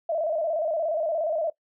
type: tone with vibrato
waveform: sine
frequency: 640 Hz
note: D#5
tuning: 49 cents sharp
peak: -23 dBFS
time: 0.09-1.5 s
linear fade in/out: 5 ms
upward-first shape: square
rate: 17 Hz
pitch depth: 77 cents each way
effects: noise-tail reverb RT60 0.1 s tail -18 dB re dry